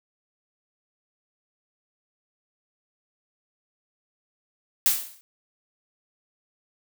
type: noise with exponential decay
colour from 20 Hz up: blue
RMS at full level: -17 dBFS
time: 4.86-5.21 s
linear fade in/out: 0 ms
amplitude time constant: 74 ms
effects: none